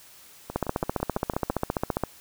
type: two click trains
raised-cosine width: 1 ms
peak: -10 / -19 dBFS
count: 23 / 7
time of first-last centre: 0.56-2.037 / 0.5-1.503 s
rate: 14.9 / 5.98 Hz
effects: white hiss -51 dBFS RMS until 2.2 s